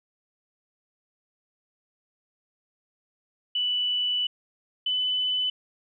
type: tone pair in turn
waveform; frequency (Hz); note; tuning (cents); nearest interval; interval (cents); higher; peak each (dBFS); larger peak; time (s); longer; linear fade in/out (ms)
sine; 2970 / 3005; F#7 / F#7; +6 / +26; unison; 20; second; -23; neither; 3.55-4.27 / 4.86-5.5; first; 5
effects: none